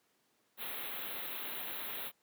white band-stop noise, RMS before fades -41 dBFS, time 0.57-2.12 s, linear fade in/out 50 ms, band 4000 to 11000 Hz, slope 96 dB/octave, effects pink hiss -74 dBFS RMS until 2.22 s + high-pass 200 Hz 12 dB/octave

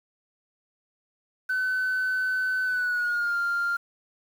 sine tone with pitch glide, 1514 to 1396.4 Hz, F#6 to F6, +39 to -1 cents, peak -22 dBFS, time 1.49-3.77 s, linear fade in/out 10 ms, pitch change -140 cents, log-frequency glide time 2.64-3.37 s, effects tanh soft clip ceiling -20 dBFS + 8-bit

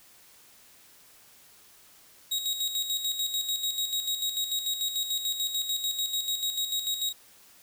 sawtooth tone with tremolo, 3800 Hz, A#7, 33 cents sharp, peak -23 dBFS, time 2.31-7.13 s, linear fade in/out 10 ms, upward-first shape square, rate 6.8 Hz, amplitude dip 55%, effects white hiss -56 dBFS RMS until 7.62 s

